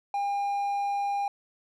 triangle tone, 805 Hz, G5, 46 cents sharp, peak -24 dBFS, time 0.14-1.28 s, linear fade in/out 2 ms, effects none

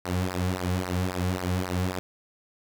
sawtooth tone with flanger, 91.2 Hz, F#2, 24 cents flat, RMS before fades -28 dBFS, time 0.05-1.99 s, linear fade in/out 0 ms, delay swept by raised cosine 0.29 to 3.29 ms, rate 3.7 Hz, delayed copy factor -0.85, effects none

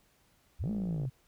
sine linear two-way sweep, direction up then down, 44.37 to 217.6 to 122.8 Hz, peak -31 dBFS, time 0.59-1.1 s, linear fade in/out 20 ms, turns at 0.71 s
click train, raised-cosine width 2 ms, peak -30 dBFS, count 24, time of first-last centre 0.64-1.052 s, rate 55.8 Hz
effects pink hiss -68 dBFS RMS until 1.27 s

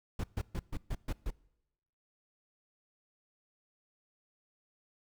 brown noise bursts, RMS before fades -34 dBFS, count 7, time 0.19-1.306 s, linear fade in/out 5 ms, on 48 ms, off 130 ms, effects noise-tail reverb RT60 0.9 s tail -23 dB re dry

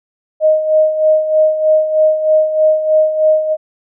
sine tone with tremolo, 622.3 Hz, D#5, in tune, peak -6 dBFS, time 0.4-3.57 s, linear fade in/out 50 ms, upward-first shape sine, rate 3.2 Hz, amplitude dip 65%, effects none

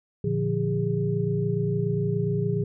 sine tone cluster, 116.1 / 146.2 / 173.2 / 408.4 Hz, A#2 / D3 / F3 / G#4, -7 / -7 / -14 / -29 cents, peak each -28 dBFS, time 0.24-2.64 s, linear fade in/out 5 ms, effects none

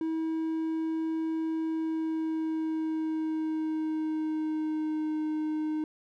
triangle tone with pitch glide, 321.5 to 308.8 Hz, E4 to D#4, -43 to -13 cents, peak -26 dBFS, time 0.01-5.84 s, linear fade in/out 2 ms, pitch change -70 cents, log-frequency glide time 1.67-5.22 s, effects none

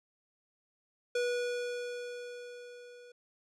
square tone with level ramp, 486.9 Hz, B4, 25 cents flat, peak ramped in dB -29 to -52 dBFS, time 1.15-3.12 s, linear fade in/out 5 ms, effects low-pass 7000 Hz 12 dB/octave

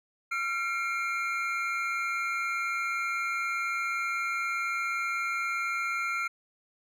triangle tone cluster, 1371 / 2146 / 2366 Hz, F6 / C7 / D7, -32 / +43 / +12 cents, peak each -29 / -32 / -34 dBFS, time 0.31-6.28 s, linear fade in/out 10 ms, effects none

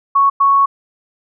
sine tone bursts at uneven times, 1108.7 Hz, C#6, in tune, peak -8 dBFS, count 2, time 0.15-0.3 / 0.4-0.66 s, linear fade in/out 10 ms, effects none

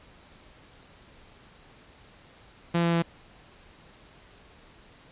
sawtooth tone with pitch steps, 170.4 / 169.32 / 168.25 Hz, F3 / E3 / E3, -42 / +47 / +36 cents, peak -18 dBFS, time 2.74-3.025 s, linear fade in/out 10 ms, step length 95 ms, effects pink hiss -54 dBFS RMS until 5.11 s + resampled to 8000 Hz

